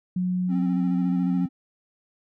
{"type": "tone with pitch glide", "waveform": "sine", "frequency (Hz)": [181.8, 180.75], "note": ["F#3", "F#3"], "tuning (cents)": [-30, -40], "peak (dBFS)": -22, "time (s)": [0.16, 1.46], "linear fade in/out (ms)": 5, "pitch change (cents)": -10, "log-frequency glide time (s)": [0.6, 1.01]}
{"type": "tone with vibrato", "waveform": "triangle", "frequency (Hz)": 264.9, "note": "C4", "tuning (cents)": 22, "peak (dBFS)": -23, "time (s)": [0.48, 1.49], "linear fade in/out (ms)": 50, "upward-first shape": "square", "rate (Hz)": 14, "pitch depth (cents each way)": 33}
{"effects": []}